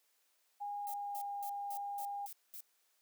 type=tone with pitch glide; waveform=sine; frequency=817 to 808.1 Hz; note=G#5 to G#5; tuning=-29 to -48 cents; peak=-38 dBFS; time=0.6-2.27 s; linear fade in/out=20 ms; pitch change=-19 cents; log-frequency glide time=0.81-1.28 s
type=noise bursts; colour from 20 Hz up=violet; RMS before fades=-48 dBFS; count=7; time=0.87-2.606 s; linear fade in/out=0 ms; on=68 ms; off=210 ms
effects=white hiss -75 dBFS RMS until 3.01 s + high-pass 400 Hz 12 dB/octave